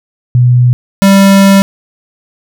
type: tone pair in turn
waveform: sine / square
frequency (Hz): 123.47 / 196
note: B2 / G3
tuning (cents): 0 / 0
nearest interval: minor sixth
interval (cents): 800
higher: second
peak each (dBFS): -3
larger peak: neither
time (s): 0.35-0.73 / 1.02-1.62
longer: second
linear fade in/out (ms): 0
effects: none